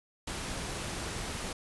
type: noise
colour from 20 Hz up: pink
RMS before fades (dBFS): -37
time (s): 0.27-1.53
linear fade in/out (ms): 5
effects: resampled to 24000 Hz